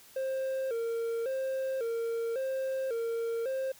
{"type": "tone with vibrato", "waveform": "triangle", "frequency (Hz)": 493.9, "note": "B4", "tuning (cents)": 0, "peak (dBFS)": -28, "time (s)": [0.16, 3.72], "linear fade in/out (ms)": 5, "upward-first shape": "square", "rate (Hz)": 0.91, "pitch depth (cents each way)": 120, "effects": ["white hiss -56 dBFS RMS until 3.79 s"]}